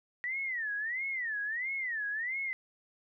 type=tone with vibrato; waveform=sine; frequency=1900 Hz; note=A#6; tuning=33 cents sharp; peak=-32 dBFS; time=0.24-2.53 s; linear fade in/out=0 ms; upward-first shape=sine; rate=1.5 Hz; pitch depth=240 cents each way; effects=none